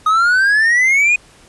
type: exponential sweep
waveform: triangle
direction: up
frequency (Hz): 1244.5 to 2498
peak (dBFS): -8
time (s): 0.06-1.16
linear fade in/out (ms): 5
effects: pink hiss -46 dBFS RMS until 1.48 s + resampled to 24000 Hz